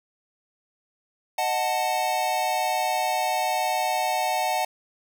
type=chord; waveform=square; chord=D# diminished; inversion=none; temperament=equal with one note detuned; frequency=619 / 740 / 880 Hz; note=D#5 / F#5 / A5; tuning=-9 / 0 / 0 cents; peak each=-31 / -26 / -28 dBFS; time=1.38-4.65 s; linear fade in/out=5 ms; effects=none